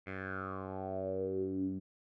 10% pulse tone with low-pass filter sweep, 95.2 Hz, F#2, 50 cents sharp, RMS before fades -38 dBFS, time 0.06-1.8 s, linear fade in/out 20 ms, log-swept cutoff 2100 to 230 Hz, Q 7.5, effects none

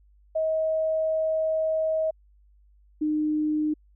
sine tone pair in turn, 635 / 304.9 Hz, D#5 / D#4, +35 / -35 cents, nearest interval octave + minor second, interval 1270 cents, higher first, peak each -22 dBFS, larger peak neither, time 0.35-2.11 / 3.01-3.74 s, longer first, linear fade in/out 10 ms, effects added 50 Hz sine -55 dBFS peak until 3.95 s

